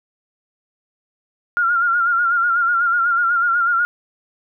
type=tone with vibrato; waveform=sine; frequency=1397 Hz; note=F6; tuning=in tune; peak=-14 dBFS; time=1.57-3.85 s; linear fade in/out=0 ms; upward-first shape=sine; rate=8.1 Hz; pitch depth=57 cents each way; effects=none